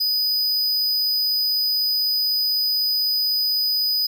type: tone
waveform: square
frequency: 4978 Hz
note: D#8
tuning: in tune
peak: -19 dBFS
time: 0-4.07 s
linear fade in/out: 10 ms
effects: none